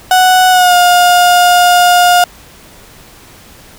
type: tone with pitch glide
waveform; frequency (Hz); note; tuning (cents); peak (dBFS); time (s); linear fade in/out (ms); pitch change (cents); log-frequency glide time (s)
35% pulse; 740 to 711.1; F#5 to F5; 0 to +31; -3; 0.11-2.24; 2; -69; 0.5-0.75
effects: pink hiss -38 dBFS RMS until 3.78 s